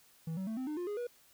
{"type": "tone with pitch steps", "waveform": "triangle", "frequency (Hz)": [162.2, 189.58, 221.6, 259, 302.7, 353.8, 413.5, 483.3], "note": ["E3", "F#3", "A3", "C4", "D#4", "F4", "G#4", "B4"], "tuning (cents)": [-28, 42, 13, -17, -48, 23, -8, -38], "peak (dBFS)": -33, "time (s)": [0.27, 1.07], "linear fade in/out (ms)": 5, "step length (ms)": 100, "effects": ["white hiss -64 dBFS RMS until 1.33 s"]}